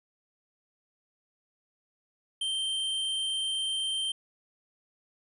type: tone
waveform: square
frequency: 3136 Hz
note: G7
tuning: in tune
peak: -29 dBFS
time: 2.41-4.12 s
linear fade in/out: 5 ms
effects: resampled to 24000 Hz